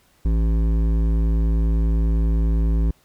sine tone with hard clipping, 55 Hz, A1, in tune, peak -18 dBFS, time 0.25-2.91 s, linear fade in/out 5 ms, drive 12 dB, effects pink hiss -59 dBFS RMS until 3.04 s

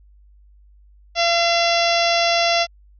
harmonic tone, 682 Hz, F5, 41 cents flat, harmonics 1 / 2 / 3 / 4 / 5 / 6 / 7 / 8 / 9, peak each -18 / -27 / -25 / -24 / -25 / -29 / -26 / -27 / -32 dBFS, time 1.15-2.67 s, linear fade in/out 50 ms, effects added 50 Hz sine -47 dBFS peak until 2.99 s

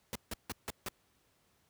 pink noise bursts, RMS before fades -38 dBFS, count 5, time 0.13-0.885 s, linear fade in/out 0 ms, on 23 ms, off 160 ms, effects pink hiss -72 dBFS RMS until 1.69 s + high-pass 60 Hz 12 dB/octave

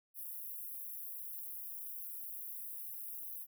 white high-pass noise, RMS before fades -45 dBFS, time 0.14-3.47 s, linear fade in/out 50 ms, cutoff 11000 Hz, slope 48 dB/octave, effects none

